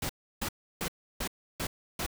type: noise bursts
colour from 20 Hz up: pink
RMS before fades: -33 dBFS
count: 6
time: 0.02-2.064 s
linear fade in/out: 5 ms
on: 74 ms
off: 320 ms
effects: none